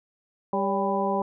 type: harmonic tone with a mistuned harmonic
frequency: 198.2 Hz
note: G3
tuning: 19 cents sharp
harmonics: 1 / 2 / 3 / 4 / 5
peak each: -29 / -29 / -29 / -29 / -29 dBFS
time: 0.53-1.22 s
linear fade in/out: 2 ms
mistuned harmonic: 3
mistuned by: -63 cents
effects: none